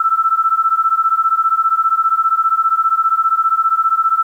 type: beating tone pair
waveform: sine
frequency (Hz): 1318.5 / 1333.5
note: E6 / E6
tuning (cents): 0 / +20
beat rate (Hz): 15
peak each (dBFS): -14 / -15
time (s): 0-4.23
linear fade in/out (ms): 5
effects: 8-bit